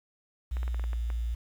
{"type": "tone with pitch glide", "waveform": "sine", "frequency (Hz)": [60.7, 58.09], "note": ["B1", "A#1"], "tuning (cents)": [-29, -5], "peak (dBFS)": -28, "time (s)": [0.51, 1.35], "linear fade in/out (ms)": 10, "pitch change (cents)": -76, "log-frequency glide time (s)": [0.66, 0.81]}
{"type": "clicks", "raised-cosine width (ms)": 0.5, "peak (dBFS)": -28, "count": 8, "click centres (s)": [0.569, 0.631, 0.679, 0.745, 0.796, 0.84, 0.932, 1.102]}
{"effects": ["9-bit"]}